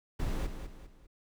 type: noise with echo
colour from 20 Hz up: brown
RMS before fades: -32 dBFS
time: 0.19-0.47 s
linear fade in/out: 10 ms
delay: 200 ms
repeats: 3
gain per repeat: -8 dB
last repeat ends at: 1.07 s
effects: none